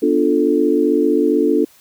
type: chord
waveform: sine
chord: B half-diminished seventh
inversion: none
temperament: equal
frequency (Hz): 246.9 / 293.7 / 349.2 / 440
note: B3 / D4 / F4 / A4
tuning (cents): 0 / 0 / 0 / 0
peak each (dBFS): -21 / -16 / -18 / -17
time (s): 0.02-1.65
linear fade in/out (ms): 10
effects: white hiss -50 dBFS RMS until 1.8 s